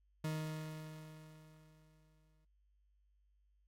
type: tone with exponential decay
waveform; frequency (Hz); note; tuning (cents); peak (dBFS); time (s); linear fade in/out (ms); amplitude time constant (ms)
40% pulse; 155.9; D#3; +4; -35; 0.24-2.45; 5; 480
effects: added 50 Hz sine -70 dBFS peak until 3.67 s + AAC 64 kbps